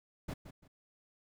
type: noise with echo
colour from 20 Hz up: brown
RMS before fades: -39 dBFS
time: 0.28-0.34 s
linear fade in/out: 10 ms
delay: 170 ms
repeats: 2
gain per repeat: -11 dB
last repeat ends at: 0.68 s
effects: none